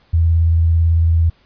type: tone with vibrato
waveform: sine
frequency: 82.7 Hz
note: E2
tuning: 6 cents sharp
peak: -10 dBFS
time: 0.13-1.3 s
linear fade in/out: 10 ms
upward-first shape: sine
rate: 18 Hz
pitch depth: 27 cents each way
effects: pink hiss -55 dBFS RMS until 1.45 s + resampled to 11025 Hz